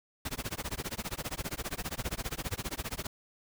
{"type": "noise with tremolo", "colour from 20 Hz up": "pink", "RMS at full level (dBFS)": -34, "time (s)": [0.25, 3.07], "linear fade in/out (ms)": 5, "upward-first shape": "sine", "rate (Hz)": 15, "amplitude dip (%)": 100, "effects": []}